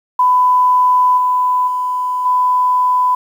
sine tone with level steps, 1000 Hz, B5, 21 cents sharp, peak -8 / -11 / -15 / -10 dBFS, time 0.19-3.15 s, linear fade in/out 5 ms, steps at 1.17 / 1.67 / 2.25 s, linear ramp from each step 10 ms, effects 7-bit

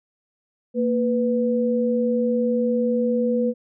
sine tone pair together, 231.2 / 493.9 Hz, A#3 / B4, -14 / 0 cents, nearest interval octave + minor second, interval 1314 cents, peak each -21 dBFS, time 0.74-3.54 s, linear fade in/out 50 ms, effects none

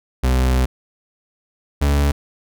40% pulse tone pair in turn, 63.7 / 71.5 Hz, C2 / D2, -46 / -46 cents, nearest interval major second, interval 200 cents, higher second, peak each -13 dBFS, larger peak neither, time 0.23-0.66 / 1.81-2.12 s, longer first, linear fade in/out 10 ms, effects none

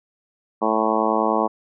harmonic tone, 110 Hz, A2, in tune, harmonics 2 / 3 / 4 / 5 / 6 / 7 / 8 / 9 / 10, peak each -26 / -26 / -26 / -26 / -26 / -26 / -26 / -26 / -26 dBFS, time 0.61-1.48 s, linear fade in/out 20 ms, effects none

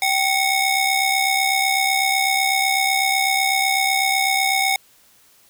sawtooth ring-modulated tone, 1480 Hz, F#6, in tune, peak -10 dBFS, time 0.02-4.76 s, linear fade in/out 2 ms, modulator 706 Hz, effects white hiss -54 dBFS RMS until 5.49 s

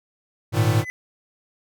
square chord, Ab suspended second, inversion none, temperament equal with one note detuned, 104.79 / 116.54 / 155.56 Hz, Ab2 / Bb2 / Eb3, +16 / 0 / 0 cents, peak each -21 / -21 / -26 dBFS, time 0.52-0.85 s, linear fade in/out 50 ms
triangle tone with exponential growth, 2010 Hz, B6, 30 cents sharp, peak -24 dBFS, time 0.71-0.9 s, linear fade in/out 0 ms, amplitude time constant 40 ms
effects none

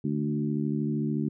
harmonic tone with a mistuned harmonic, 73.42 Hz, D2, in tune, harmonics 2 / 3 / 4 / 5, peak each -30 / -29 / -32 / -37 dBFS, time 0.04-1.29 s, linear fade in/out 5 ms, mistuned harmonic 2, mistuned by +19 cents, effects none

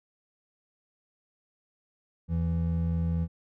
triangle tone pair together, 82.41 / 166.83 Hz, E2 / E3, 0 / +21 cents, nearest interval octave, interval 1221 cents, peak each -26 dBFS, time 2.28-3.28 s, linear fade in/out 50 ms, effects none

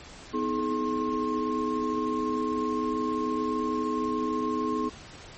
sine tone cluster, 249.1 / 315.8 / 424.6 / 1068 Hz, B3 / D#4 / G#4 / C6, +15 / +26 / +38 / +35 cents, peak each -31 dBFS, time 0.33-4.9 s, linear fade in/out 20 ms, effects pink hiss -46 dBFS RMS until 5.37 s + MP3 32 kbps

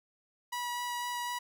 sawtooth tone with vibrato, 971 Hz, B5, 30 cents flat, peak -30 dBFS, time 0.52-1.39 s, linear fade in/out 10 ms, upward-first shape sine, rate 4 Hz, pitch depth 8 cents each way, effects none

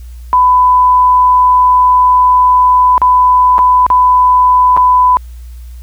sine tone with dropouts, 1000 Hz, B5, 21 cents sharp, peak -4 dBFS, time 0.33-5.17 s, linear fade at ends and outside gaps 0 ms, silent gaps 2.979-3.017 / 3.582-3.59 / 3.865-3.902 / 4.766-4.774 s, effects added 60 Hz sine -26 dBFS peak until 5.82 s + white hiss -48 dBFS RMS until 5.82 s

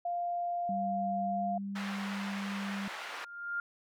sine tone, 698.5 Hz, F5, in tune, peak -31 dBFS, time 0.05-1.58 s, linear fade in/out 5 ms
sine tone with pitch glide, 196 to 198.51 Hz, G3 to G3, 0 to +22 cents, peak -35 dBFS, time 0.69-2.88 s, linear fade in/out 2 ms, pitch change +22 cents, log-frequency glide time 1.21-1.47 s
white band-pass noise, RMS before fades -42 dBFS, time 1.75-3.25 s, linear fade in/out 10 ms, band 720 to 2000 Hz, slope 12 dB/octave
sine tone with exponential growth, 1402 Hz, F6, 6 cents sharp, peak -30 dBFS, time 2.77-3.6 s, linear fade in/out 2 ms, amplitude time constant 180 ms
effects none

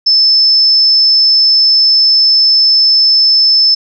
sine tone, 5260 Hz, E8, 5 cents flat, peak -5 dBFS, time 0.06-3.75 s, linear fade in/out 10 ms, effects none

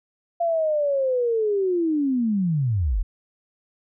sine linear sweep, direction down, 690 to 34.58 Hz, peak -19 dBFS, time 0.4-3.03 s, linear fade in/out 10 ms, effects none

